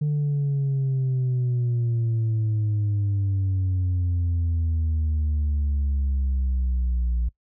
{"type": "exponential sweep", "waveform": "sine", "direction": "down", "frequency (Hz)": [150, 58.27], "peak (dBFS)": -18, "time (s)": [0.01, 7.29], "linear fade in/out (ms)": 10, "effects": ["noise-tail reverb RT60 0.1 s tail -23 dB re dry", "tanh soft clip ceiling -19 dBFS"]}